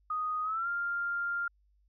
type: tone with pitch glide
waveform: sine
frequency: 1244.5 to 1396.9 Hz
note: D#6 to F6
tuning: 0 to 0 cents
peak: -30 dBFS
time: 0.1-1.48 s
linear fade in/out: 5 ms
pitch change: +200 cents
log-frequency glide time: 0.43-0.68 s
effects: added 50 Hz sine -65 dBFS peak until 1.88 s